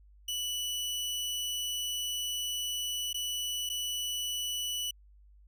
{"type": "tone with dropouts", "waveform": "sawtooth", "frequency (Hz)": 2960, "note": "F#7", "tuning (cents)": 0, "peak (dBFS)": -29, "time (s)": [0.28, 4.91], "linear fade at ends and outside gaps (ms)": 5, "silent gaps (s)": [[3.13, 3.143], [3.692, 3.698]], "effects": ["added 50 Hz sine -55 dBFS peak until 5.47 s"]}